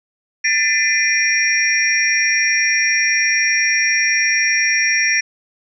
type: tone cluster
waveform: sine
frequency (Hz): 1781 / 2033 / 2409 / 5610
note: A6 / B6 / D7 / F8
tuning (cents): +21 / +50 / +43 / +7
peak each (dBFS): -19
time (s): 0.44-5.21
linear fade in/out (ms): 10
effects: none